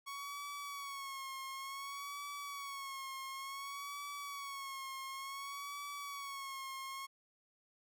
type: tone with vibrato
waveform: sawtooth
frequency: 1108.7 Hz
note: C#6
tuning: in tune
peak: -39 dBFS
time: 0.06-7.07 s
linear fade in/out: 20 ms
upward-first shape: sine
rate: 0.56 Hz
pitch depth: 57 cents each way
effects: none